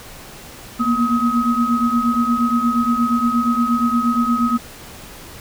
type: tone cluster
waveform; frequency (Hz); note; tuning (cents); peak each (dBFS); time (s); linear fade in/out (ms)
sine; 233.1 / 241.6 / 1267; A#3 / B3 / D#6; 0 / -38 / +31; -19; 0.79-4.58; 20
effects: pink hiss -38 dBFS RMS until 5.4 s